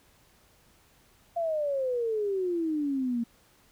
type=exponential sweep; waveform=sine; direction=down; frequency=692 to 229.3 Hz; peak=-26 dBFS; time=1.36-3.24 s; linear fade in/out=10 ms; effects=pink hiss -62 dBFS RMS until 3.71 s